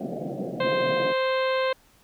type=band-pass noise; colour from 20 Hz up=pink; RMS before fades=-32 dBFS; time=0-1.13 s; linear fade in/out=10 ms; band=130 to 740 Hz; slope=96 dB/octave
type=harmonic tone; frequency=523 Hz; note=C5; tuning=1 cent flat; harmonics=1 / 2 / 3 / 4 / 5 / 6 / 7 / 8; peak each=-23 / -29 / -33 / -35 / -37 / -39 / -40 / -41 dBFS; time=0.6-1.73 s; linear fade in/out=5 ms
effects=pink hiss -59 dBFS RMS until 2.03 s